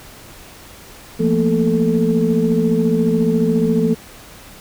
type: tone cluster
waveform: sine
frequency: 170.9 / 222 / 236.3 / 440.5 Hz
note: F3 / A3 / A#3 / A4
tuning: -37 / +16 / +24 / +2 cents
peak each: -18 dBFS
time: 1.19-3.95 s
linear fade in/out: 20 ms
effects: tanh soft clip ceiling -4 dBFS + pink hiss -40 dBFS RMS until 4.6 s